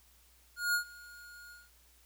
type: tone with ADSR envelope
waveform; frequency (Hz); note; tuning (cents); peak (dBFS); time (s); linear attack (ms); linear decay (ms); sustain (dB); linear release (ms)
square; 1432; F6; +43; -27; 0.56-1.7; 180; 99; -23; 190
effects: added 60 Hz sine -65 dBFS peak until 2.05 s + white hiss -65 dBFS RMS until 2.05 s